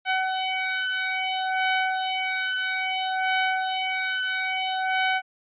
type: beating tone pair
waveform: 15% pulse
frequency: 753 / 753.6 Hz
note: F#5 / F#5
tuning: +30 / +32 cents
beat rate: 0.6 Hz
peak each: -20 / -20 dBFS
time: 0.05-5.22 s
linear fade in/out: 50 ms
effects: resampled to 8000 Hz